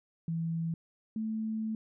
sine tone pair in turn, 164.81 / 219.6 Hz, E3 / A3, 0 / -3 cents, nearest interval perfect fourth, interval 497 cents, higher second, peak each -30 / -31 dBFS, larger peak first, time 0.28-0.74 / 1.16-1.75 s, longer second, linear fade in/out 2 ms, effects none

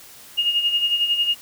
sine tone with tremolo, 2850 Hz, F7, 34 cents sharp, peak -15 dBFS, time 0.37-1.35 s, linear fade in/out 20 ms, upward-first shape sine, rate 11 Hz, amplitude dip 60%, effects white hiss -44 dBFS RMS until 1.41 s

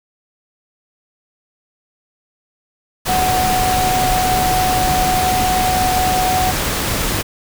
sine tone in noise, 740 Hz, F#5, in tune, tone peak -15 dBFS, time 3.08-6.52 s, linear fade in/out 20 ms, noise pink, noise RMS -19 dBFS, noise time 3.05-7.23 s, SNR +1 dB, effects none

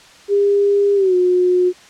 sine tone with pitch glide, 403.3 to 361.4 Hz, G4 to F#4, +49 to -41 cents, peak -11 dBFS, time 0.28-1.73 s, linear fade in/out 50 ms, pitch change -190 cents, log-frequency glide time 0.95-1.15 s, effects white hiss -44 dBFS RMS until 1.89 s + low-pass 6000 Hz 12 dB/octave

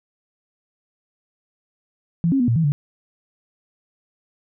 sine tone with pitch steps, 168.9 / 270.8 / 244.3 / 116.8 / 163 / 144.8 Hz, E3 / C#4 / B3 / A#2 / E3 / D3, +42 / -40 / -19 / +4 / -19 / -24 cents, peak -15 dBFS, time 2.24-2.72 s, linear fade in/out 0 ms, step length 80 ms, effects none

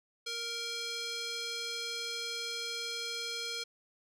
square tone with band-pass filter, 466.3 Hz, A#4, 1 cent sharp, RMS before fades -38 dBFS, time 0.26-3.64 s, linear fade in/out 10 ms, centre 4300 Hz, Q 1.8, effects none

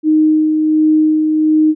sine tone with tremolo, 310.1 Hz, D#4, 6 cents flat, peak -7 dBFS, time 0.03-1.75 s, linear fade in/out 50 ms, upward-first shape sine, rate 1.4 Hz, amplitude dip 35%, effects none

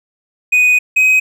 triangle tone pair in turn, 2489 / 2524 Hz, D#7 / D#7, 0 / +24 cents, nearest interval unison, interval 24 cents, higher second, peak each -6 dBFS, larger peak neither, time 0.52-0.79 / 0.96-1.2 s, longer first, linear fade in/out 10 ms, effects none

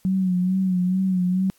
sine tone with vibrato, 185 Hz, F#3, in tune, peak -18 dBFS, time 0.05-1.5 s, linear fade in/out 0 ms, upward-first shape sine, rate 2.3 Hz, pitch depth 51 cents each way, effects white hiss -60 dBFS RMS until 1.58 s + AAC 64 kbps

